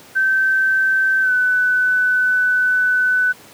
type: tone with pitch glide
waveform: sine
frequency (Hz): 1547 to 1500.4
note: G6 to F#6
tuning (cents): -23 to +24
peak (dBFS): -13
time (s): 0.15-3.33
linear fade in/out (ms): 20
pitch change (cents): -53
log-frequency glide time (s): 1.21-1.32
effects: pink hiss -43 dBFS RMS until 3.53 s + high-pass 150 Hz 12 dB/octave